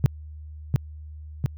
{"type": "tone with echo", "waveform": "sine", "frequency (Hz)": 130.81, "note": "C3", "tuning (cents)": 0, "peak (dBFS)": -11, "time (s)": [0.04, 0.06], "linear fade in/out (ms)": 0, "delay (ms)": 700, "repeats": 2, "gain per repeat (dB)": -3, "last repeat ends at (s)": 1.46, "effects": ["tanh soft clip ceiling -7 dBFS", "added 76 Hz sine -37 dBFS peak until 1.57 s"]}